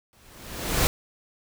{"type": "noise with exponential growth", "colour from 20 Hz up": "pink", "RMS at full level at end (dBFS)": -19, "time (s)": [0.13, 0.87], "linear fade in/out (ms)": 0, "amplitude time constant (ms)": 160, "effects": []}